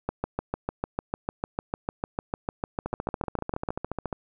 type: two click trains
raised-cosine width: 1 ms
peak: -16 / -13 dBFS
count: 19 / 25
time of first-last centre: 2.86-4.128 / 0.09-3.688 s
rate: 14.2 / 6.67 Hz
effects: none